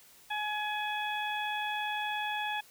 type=harmonic tone; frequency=843 Hz; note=G#5; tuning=26 cents sharp; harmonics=1 / 2 / 3 / 4; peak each=-34 / -37 / -39 / -40 dBFS; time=0.3-2.61 s; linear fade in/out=10 ms; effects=white hiss -58 dBFS RMS until 2.7 s